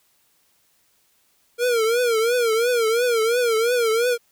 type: tone with vibrato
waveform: square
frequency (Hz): 467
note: A#4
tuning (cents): +3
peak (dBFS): -18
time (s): 1.58-4.18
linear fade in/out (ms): 50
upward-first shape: triangle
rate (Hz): 2.9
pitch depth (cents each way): 130
effects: white hiss -63 dBFS RMS until 4.31 s